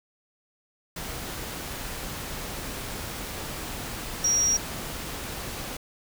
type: tone in noise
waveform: sine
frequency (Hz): 5680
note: F8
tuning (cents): +28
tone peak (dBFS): -20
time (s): 4.24-4.57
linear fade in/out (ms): 5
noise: pink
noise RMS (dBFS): -35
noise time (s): 0.96-5.77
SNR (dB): +12
effects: none